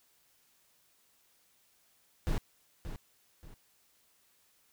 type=noise with echo; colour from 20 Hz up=brown; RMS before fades=-30 dBFS; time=2.27-2.38 s; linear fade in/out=0 ms; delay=580 ms; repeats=2; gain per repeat=-10 dB; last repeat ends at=3.54 s; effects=white hiss -69 dBFS RMS until 4.72 s